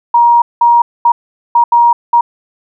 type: tone bursts at uneven times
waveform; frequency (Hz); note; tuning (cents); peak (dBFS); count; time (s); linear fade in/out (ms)
sine; 946; A#5; +25; -4; 6; 0.14-0.42 / 0.61-0.82 / 1.05-1.12 / 1.55-1.64 / 1.72-1.93 / 2.13-2.21; 5
effects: none